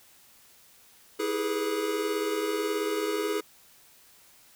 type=tone cluster; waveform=square; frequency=325.3 / 402 / 420.4 / 491.1 Hz; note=E4 / G4 / G#4 / B4; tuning=-23 / +44 / +21 / -10 cents; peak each=-34 / -37 / -30 / -37 dBFS; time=1.19-3.41 s; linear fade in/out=10 ms; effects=white hiss -57 dBFS RMS until 4.55 s